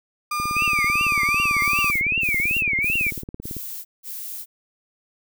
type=tone with pitch glide; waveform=35% pulse; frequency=1205 to 1173.4 Hz; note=D6 to D6; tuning=+44 to -2 cents; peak=-21 dBFS; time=0.31-1.91 s; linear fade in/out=5 ms; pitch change=-46 cents; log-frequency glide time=0.67-1.48 s
type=click train; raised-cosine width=3 ms; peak=-20 dBFS; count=58; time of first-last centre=0.4-3.567 s; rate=18 Hz
type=tone with vibrato; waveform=sine; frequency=2411 Hz; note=D7; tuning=45 cents sharp; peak=-19 dBFS; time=0.55-3.11 s; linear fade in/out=20 ms; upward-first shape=triangle; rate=2.6 Hz; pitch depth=260 cents each way
type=noise bursts; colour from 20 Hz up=violet; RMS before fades=-33 dBFS; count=5; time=1.59-4.46 s; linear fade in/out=50 ms; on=430 ms; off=180 ms
effects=none